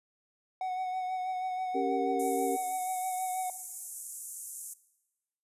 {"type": "tone with vibrato", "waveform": "triangle", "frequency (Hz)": 742, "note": "F#5", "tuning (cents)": 5, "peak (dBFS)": -29, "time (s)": [0.61, 3.5], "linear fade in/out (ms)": 2, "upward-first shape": "sine", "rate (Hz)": 6.2, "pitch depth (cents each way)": 21}
{"type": "chord", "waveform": "sine", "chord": "G diminished", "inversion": "second", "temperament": "equal with one note detuned", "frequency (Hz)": [275.1, 392, 466.2], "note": ["Db4", "G4", "Bb4"], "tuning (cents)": [-13, 0, 0], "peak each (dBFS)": -33, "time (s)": [1.74, 2.57], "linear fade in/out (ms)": 20}
{"type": "band-pass noise", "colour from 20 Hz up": "white", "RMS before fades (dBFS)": -43, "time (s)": [2.19, 4.74], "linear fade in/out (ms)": 10, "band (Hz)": [6800, 12000], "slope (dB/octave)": 48}
{"effects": ["noise-tail reverb RT60 1.0 s tail -18 dB re dry", "resampled to 32000 Hz"]}